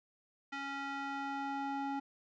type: tone with band-pass filter sweep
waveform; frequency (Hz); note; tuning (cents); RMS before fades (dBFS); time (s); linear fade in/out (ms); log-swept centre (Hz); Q
square; 277.1; C#4; -1; -39; 0.52-2; 10; 1800 to 690; 1.3
effects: resampled to 16000 Hz